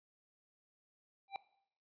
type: tone with exponential growth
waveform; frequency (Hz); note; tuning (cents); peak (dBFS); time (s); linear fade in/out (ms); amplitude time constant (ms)
square; 787; G5; +7; -35; 1.28-1.36; 1; 17
effects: noise-tail reverb RT60 0.7 s tail -19 dB re dry + resampled to 11025 Hz